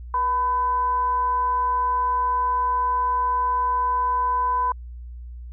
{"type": "tone with frequency modulation", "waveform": "sine", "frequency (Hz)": 1002, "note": "B5", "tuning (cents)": 25, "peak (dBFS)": -19, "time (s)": [0.14, 4.72], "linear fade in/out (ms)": 2, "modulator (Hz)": 520, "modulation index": 0.22, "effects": ["added 60 Hz sine -34 dBFS peak until 5.52 s"]}